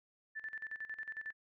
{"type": "tone with tremolo", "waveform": "sine", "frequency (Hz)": 1760, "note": "A6", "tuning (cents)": 0, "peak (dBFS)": -39, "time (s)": [0.35, 1.33], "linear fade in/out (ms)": 20, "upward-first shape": "square", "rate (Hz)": 11, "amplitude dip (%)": 80, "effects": []}